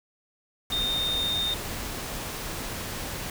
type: tone in noise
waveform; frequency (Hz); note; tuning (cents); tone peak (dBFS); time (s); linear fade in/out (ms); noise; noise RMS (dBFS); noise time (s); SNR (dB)
sine; 3656; A#7; -34; -25; 0.72-1.54; 2; pink; -34; 0.7-3.3; +6
effects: none